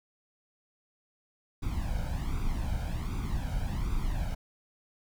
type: noise with flanger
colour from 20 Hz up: brown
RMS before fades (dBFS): -31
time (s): 1.62-4.35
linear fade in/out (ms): 10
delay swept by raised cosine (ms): 0.83 to 1.33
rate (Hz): 1.3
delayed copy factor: +0.75
effects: none